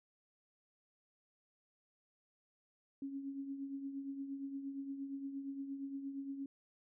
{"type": "tone with tremolo", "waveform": "sine", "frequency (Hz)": 275.3, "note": "C#4", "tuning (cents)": -12, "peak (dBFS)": -38, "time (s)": [3.02, 6.46], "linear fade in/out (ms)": 2, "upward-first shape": "triangle", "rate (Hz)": 8.6, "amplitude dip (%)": 60, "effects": []}